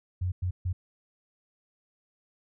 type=tone bursts at uneven times; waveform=sine; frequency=90.8 Hz; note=F#2; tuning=32 cents flat; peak=-26 dBFS; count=3; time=0.21-0.32 / 0.42-0.51 / 0.65-0.73 s; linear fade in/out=10 ms; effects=none